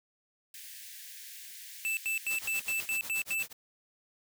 white high-pass noise, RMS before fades -47 dBFS, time 0.54-2.9 s, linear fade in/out 2 ms, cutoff 1600 Hz, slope 96 dB/octave
square tone bursts, 2644 Hz, E7, 5 cents sharp, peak -30 dBFS, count 8, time 1.85-3.426 s, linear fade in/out 0 ms, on 120 ms, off 88 ms
white noise with tremolo, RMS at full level -40 dBFS, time 2.3-3.53 s, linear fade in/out 5 ms, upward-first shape sine, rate 8.2 Hz, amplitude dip 100%
effects none

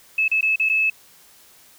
sine tone with dropouts, 2600 Hz, E7, 24 cents flat, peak -16 dBFS, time 0.18-0.9 s, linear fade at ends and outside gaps 5 ms, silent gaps 0.281-0.314 / 0.41-0.427 / 0.559-0.597 / 0.69-0.696 s, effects white hiss -51 dBFS RMS until 1.78 s

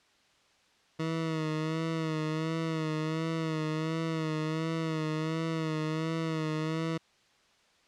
20% pulse tone with vibrato, 159.1 Hz, D#3, 39 cents sharp, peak -25 dBFS, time 0.99-6.98 s, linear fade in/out 10 ms, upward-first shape sine, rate 1.4 Hz, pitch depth 44 cents each way, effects white hiss -65 dBFS RMS until 7.87 s + low-pass 5000 Hz 12 dB/octave

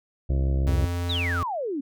harmonic tone, 67 Hz, C2, 42 cents sharp, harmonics 1 / 2 / 3 / 4 / 5 / 6 / 7 / 8 / 9 / 10, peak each -21 / -28 / -39 / -40 / -37 / -44 / -47 / -42 / -46 / -48 dBFS, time 0.29-0.86 s, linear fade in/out 10 ms
square tone, 87.31 Hz, F2, in tune, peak -26 dBFS, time 0.67-1.43 s, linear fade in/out 0 ms
sine exponential sweep, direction down, 4065 to 260 Hz, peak -26 dBFS, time 1.09-1.81 s, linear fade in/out 10 ms
effects none

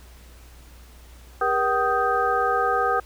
sine tone cluster, 402.7 / 480.1 / 764 / 1247 / 1572 Hz, G4 / B4 / G5 / D#6 / G6, +47 / -49 / -45 / +3 / +4 cents, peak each -30 / -26 / -24 / -23 / -28 dBFS, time 1.41-3 s, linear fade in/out 5 ms, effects added 60 Hz sine -45 dBFS peak until 3.05 s + pink hiss -52 dBFS RMS until 3.05 s

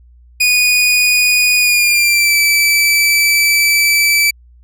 sawtooth tone with pitch glide, 2468 to 2316 Hz, D#7 to D7, -15 to -25 cents, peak -6 dBFS, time 0.4-4.31 s, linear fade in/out 10 ms, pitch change -110 cents, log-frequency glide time 1.59-2.36 s, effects added 60 Hz sine -41 dBFS peak until 4.63 s

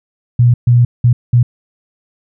sine tone bursts at uneven times, 121 Hz, B2, 35 cents flat, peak -5 dBFS, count 4, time 0.39-0.54 / 0.67-0.85 / 1.04-1.13 / 1.33-1.43 s, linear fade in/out 5 ms, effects none

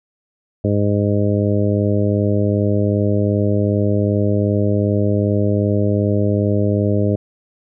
harmonic tone, 102.6 Hz, G#2, 21 cents flat, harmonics 1 / 2 / 3 / 4 / 5 / 6, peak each -17 / -20 / -22 / -23 / -24 / -25 dBFS, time 0.64-7.16 s, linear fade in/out 5 ms, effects none

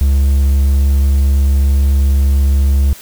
triangle tone, 69 Hz, C#2, 7 cents flat, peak -6 dBFS, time 0.01-2.93 s, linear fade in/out 0 ms, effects white hiss -36 dBFS RMS until 3.01 s

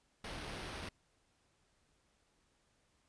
pink noise with sample-and-hold, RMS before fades -45 dBFS, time 0.24-0.89 s, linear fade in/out 5 ms, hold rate 7350 Hz, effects pink hiss -75 dBFS RMS until 3.08 s + resampled to 22050 Hz

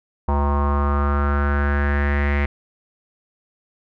square tone with low-pass filter sweep, 71.6 Hz, D2, 43 cents flat, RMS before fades -19 dBFS, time 0.28-2.46 s, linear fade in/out 5 ms, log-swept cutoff 950 to 2100 Hz, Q 5.4, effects none

